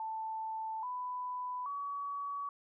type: tone with pitch steps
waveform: sine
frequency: 883 / 996 / 1133 Hz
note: A5 / B5 / C#6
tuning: +6 / +14 / +37 cents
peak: -36 dBFS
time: 0-2.49 s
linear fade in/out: 2 ms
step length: 830 ms
effects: none